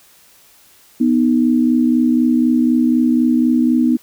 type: tone pair together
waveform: sine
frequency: 246.3 / 310.3 Hz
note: B3 / D#4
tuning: -5 / -5 cents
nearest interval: major third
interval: 400 cents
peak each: -12 / -16 dBFS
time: 1-3.97 s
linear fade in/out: 10 ms
effects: white hiss -49 dBFS RMS until 4.02 s